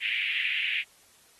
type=band-pass noise; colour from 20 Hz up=pink; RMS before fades=-29 dBFS; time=0-0.84 s; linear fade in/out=50 ms; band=2100 to 2900 Hz; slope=48 dB/octave; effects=white hiss -59 dBFS RMS until 1.39 s + AAC 32 kbps